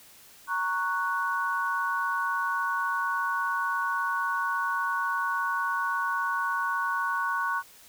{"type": "chord", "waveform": "sine", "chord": "F# major", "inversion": "first", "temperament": "equal", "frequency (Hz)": [932.3, 1108.7, 1480], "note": ["A#5", "C#6", "F#6"], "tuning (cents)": [0, 0, 0], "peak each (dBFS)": [-33, -29, -29], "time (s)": [0.47, 7.63], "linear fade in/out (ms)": 50, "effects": ["white hiss -53 dBFS RMS until 7.88 s"]}